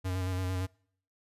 square tone with vibrato, 92.5 Hz, F#2, in tune, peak -31 dBFS, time 0.04-0.67 s, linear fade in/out 20 ms, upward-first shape square, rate 8.8 Hz, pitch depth 24 cents each way, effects noise-tail reverb RT60 0.6 s tail -25 dB re dry + resampled to 32000 Hz

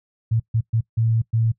sine tone bursts at uneven times, 113.4 Hz, A#2, 47 cents flat, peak -16 dBFS, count 5, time 0.31-0.4 / 0.54-0.61 / 0.73-0.81 / 0.97-1.22 / 1.33-1.52 s, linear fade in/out 10 ms, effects noise-tail reverb RT60 0.1 s tail -21 dB re dry

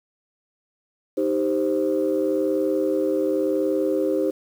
sine chord, C minor, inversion first, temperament equal, 311.1 / 392 / 523.3 Hz, Eb4 / G4 / C5, 0 / 0 / 0 cents, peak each -23 dBFS, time 1.17-4.31 s, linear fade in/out 10 ms, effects tanh soft clip ceiling -12 dBFS + 8-bit

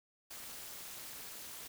white noise with amplitude modulation, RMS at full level -44 dBFS, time 0.3-1.68 s, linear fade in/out 10 ms, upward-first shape sine, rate 260 Hz, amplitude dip 85%, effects none

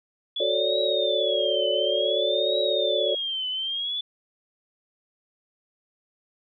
sine tone with vibrato, 3404 Hz, G#7, 42 cents sharp, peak -26 dBFS, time 0.36-4.01 s, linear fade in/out 5 ms, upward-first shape triangle, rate 0.56 Hz, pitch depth 220 cents each way
sine chord, D major seventh, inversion first, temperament just, 367.1 / 440.5 / 550.6 / 587.3 Hz, F#4 / A4 / C#5 / D5, -14 / +2 / -12 / 0 cents, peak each -30 / -29 / -27 / -26 dBFS, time 0.4-3.15 s, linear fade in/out 5 ms
effects none

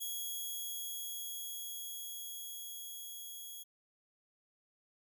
5% pulse tone with level ramp, 3322 Hz, G#7, in tune, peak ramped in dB -29 to -37 dBFS, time 0-3.64 s, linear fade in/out 20 ms, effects none

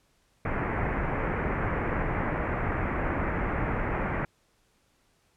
pink low-pass noise, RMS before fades -29 dBFS, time 0.45-4.25 s, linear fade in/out 2 ms, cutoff 2200 Hz, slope 48 dB/octave, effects pink hiss -68 dBFS RMS until 5.36 s + low-pass 11000 Hz 12 dB/octave

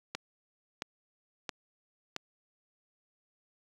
click train, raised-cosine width 0.2 ms, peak -17 dBFS, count 4, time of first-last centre 0.15-2.163 s, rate 1.49 Hz, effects high-pass 100 Hz 12 dB/octave + 9-bit

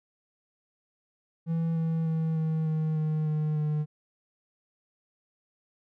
triangle tone with pitch steps, 164.81 / 162.82 / 160.86 / 158.92 / 157 / 155.11 / 153.24 / 151.39 Hz, E3 / E3 / E3 / D#3 / D#3 / D#3 / D#3 / D#3, 0 / -21 / -42 / +37 / +16 / -5 / -26 / -47 cents, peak -23 dBFS, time 1.46-3.86 s, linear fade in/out 50 ms, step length 300 ms, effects none

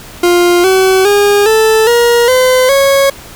40% pulse tone with pitch steps, 351.1 / 378.5 / 408 / 439.8 / 474.1 / 511.1 / 550.9 Hz, F4 / F#4 / G#4 / A4 / A#4 / C5 / C#5, +9 / +39 / -31 / -1 / +29 / -41 / -11 cents, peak -5 dBFS, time 0.23-3.1 s, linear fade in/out 5 ms, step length 410 ms, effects pink hiss -32 dBFS RMS until 3.35 s

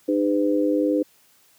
harmonic tone, 101.2 Hz, G#2, 44 cents flat, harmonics 3 / 4 / 5, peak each -20 / -27 / -23 dBFS, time 0.08-1.03 s, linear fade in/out 10 ms, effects white hiss -58 dBFS RMS until 1.58 s + high-pass 60 Hz 12 dB/octave

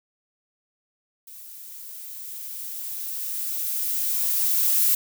violet noise with level ramp, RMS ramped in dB -43 to -19 dBFS, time 1.27-4.95 s, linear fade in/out 5 ms, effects none

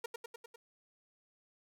sawtooth tone with echo, 466 Hz, A#4, 1 cent flat, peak -33 dBFS, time 0.04-0.06 s, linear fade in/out 5 ms, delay 100 ms, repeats 5, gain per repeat -3 dB, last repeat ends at 0.56 s, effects none

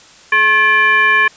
sine tone with frequency modulation, 1726 Hz, A6, 34 cents flat, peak -8 dBFS, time 0.32-1.28 s, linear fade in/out 5 ms, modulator 649 Hz, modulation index 1, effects white hiss -42 dBFS RMS until 1.36 s + resampled to 16000 Hz

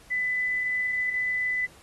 sine tone, 2000 Hz, B6, 21 cents sharp, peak -24 dBFS, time 0.1-1.67 s, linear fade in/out 20 ms, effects pink hiss -54 dBFS RMS until 1.82 s + AAC 32 kbps

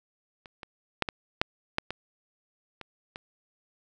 clicks, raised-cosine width 0.3 ms, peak -29 / -24 / -8 / -14 / -6 / -9 / -17 / -24 / -22 dBFS, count 9, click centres 0.458 / 0.632 / 1.023 / 1.088 / 1.415 / 1.784 / 1.906 / 2.813 / 3.159 s, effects none

